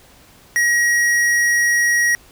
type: tone with hard clipping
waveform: sine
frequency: 1900 Hz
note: A#6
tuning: 33 cents sharp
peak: -15 dBFS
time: 0.56-2.15 s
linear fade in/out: 0 ms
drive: 12 dB
effects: pink hiss -48 dBFS RMS until 2.31 s